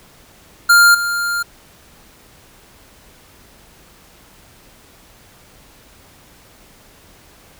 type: tone with level steps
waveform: square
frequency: 1400 Hz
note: F6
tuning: 4 cents sharp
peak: -7 / -18 dBFS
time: 0.69-1.43 s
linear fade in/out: 10 ms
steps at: 0.94 s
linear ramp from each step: 10 ms
effects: pink hiss -47 dBFS RMS until 7.59 s